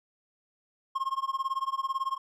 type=tone with tremolo; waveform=triangle; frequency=1072 Hz; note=C6; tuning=42 cents sharp; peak=-23 dBFS; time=0.95-2.18 s; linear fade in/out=10 ms; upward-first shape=sine; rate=18 Hz; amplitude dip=95%; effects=none